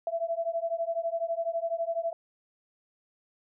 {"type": "beating tone pair", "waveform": "sine", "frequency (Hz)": [662, 674], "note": ["E5", "E5"], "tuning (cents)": [7, 38], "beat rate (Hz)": 12, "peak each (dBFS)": -31, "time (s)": [0.07, 2.13], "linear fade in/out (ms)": 2, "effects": []}